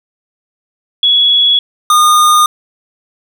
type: tone pair in turn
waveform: sine / square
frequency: 3369 / 1221.1 Hz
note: G#7 / D#6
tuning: +24 / -33 cents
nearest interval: octave + tritone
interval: 1757 cents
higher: first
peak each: -6 dBFS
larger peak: neither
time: 1.03-1.59 / 1.9-2.46 s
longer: neither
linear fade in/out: 2 ms
effects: 8-bit